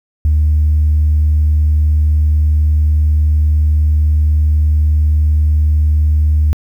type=tone; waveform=sine; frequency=75.9 Hz; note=D#2; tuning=42 cents flat; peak=-7 dBFS; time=0.25-6.53 s; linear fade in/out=0 ms; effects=tanh soft clip ceiling -5 dBFS + 8-bit